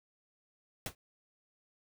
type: noise with exponential decay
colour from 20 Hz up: pink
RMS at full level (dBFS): -33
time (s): 0.86-0.95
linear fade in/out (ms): 2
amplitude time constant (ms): 19
effects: none